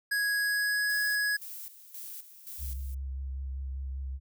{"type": "tone with pitch glide", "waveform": "square", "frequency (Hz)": [1661.2, 1672.8], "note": ["G#6", "G#6"], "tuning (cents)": [0, 12], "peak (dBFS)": -27, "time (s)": [0.11, 1.37], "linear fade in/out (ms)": 10, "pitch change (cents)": 12, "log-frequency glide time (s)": [0.38, 0.84]}
{"type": "noise with tremolo", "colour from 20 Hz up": "violet", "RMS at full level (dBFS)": -42, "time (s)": [0.89, 2.95], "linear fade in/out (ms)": 10, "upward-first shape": "square", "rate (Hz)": 1.9, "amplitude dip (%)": 70}
{"type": "tone with vibrato", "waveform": "sine", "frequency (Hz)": 66.9, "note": "C2", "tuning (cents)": 39, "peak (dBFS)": -33, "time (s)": [2.58, 4.2], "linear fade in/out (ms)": 50, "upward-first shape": "sine", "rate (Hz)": 5.1, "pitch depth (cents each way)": 23}
{"effects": []}